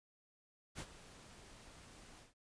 pink noise with ADSR envelope, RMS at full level -44 dBFS, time 0.75-2.34 s, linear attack 42 ms, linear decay 64 ms, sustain -14 dB, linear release 150 ms, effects resampled to 22050 Hz

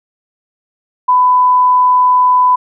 sine tone, 1000 Hz, B5, 21 cents sharp, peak -6 dBFS, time 1.08-2.56 s, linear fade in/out 10 ms, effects none

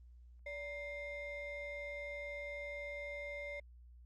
triangle ring-modulated tone, 762 Hz, G5, 49 cents flat, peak -37 dBFS, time 0.46-3.6 s, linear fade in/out 5 ms, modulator 1340 Hz, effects added 60 Hz sine -55 dBFS peak until 4.05 s + Opus 32 kbps

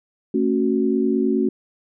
sine tone cluster, 224.4 / 274 / 369.2 Hz, A3 / C#4 / F#4, +34 / -20 / -4 cents, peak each -21 dBFS, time 0.34-1.49 s, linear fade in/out 5 ms, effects none

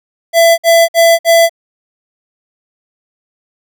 square tone bursts, 669 Hz, E5, 25 cents sharp, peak -5 dBFS, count 4, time 0.33-1.495 s, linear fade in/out 50 ms, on 250 ms, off 55 ms, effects none

